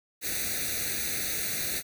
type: noise with comb filter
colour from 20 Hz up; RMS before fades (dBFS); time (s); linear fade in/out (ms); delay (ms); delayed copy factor
white; -31; 0.21-1.83; 50; 0.48; +1
effects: none